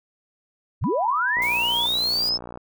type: linear sweep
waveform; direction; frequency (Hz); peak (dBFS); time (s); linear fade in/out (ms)
sine; up; 48.08 to 5274; -20; 0.81-2.38; 20
type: tone with pitch glide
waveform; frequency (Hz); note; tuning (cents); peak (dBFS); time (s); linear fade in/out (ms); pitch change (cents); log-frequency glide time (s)
sine; 987.8 to 943.2; B5 to A#5; 0 to +20; -27; 0.84-1.86; 0; -80; 1.31-1.63
type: click train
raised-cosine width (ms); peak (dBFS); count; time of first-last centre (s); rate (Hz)
1; -22; 73; 1.37-2.574; 59.8
type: noise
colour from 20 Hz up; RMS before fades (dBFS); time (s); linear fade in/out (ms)
blue; -37; 1.42-2.29; 0
effects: none